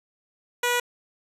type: tone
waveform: 10% pulse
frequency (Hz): 486.1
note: B4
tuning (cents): -28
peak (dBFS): -13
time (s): 0.63-0.8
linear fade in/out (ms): 5
effects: resampled to 32000 Hz